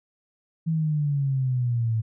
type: exponential sweep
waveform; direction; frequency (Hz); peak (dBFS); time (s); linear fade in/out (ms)
sine; down; 164.4 to 109.9; -21; 0.66-2.02; 20
effects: none